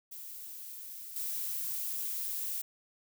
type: noise with level steps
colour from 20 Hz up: violet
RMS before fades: -45 / -36 dBFS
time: 0.11-2.62 s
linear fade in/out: 10 ms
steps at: 1.16 s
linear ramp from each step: 2 ms
effects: none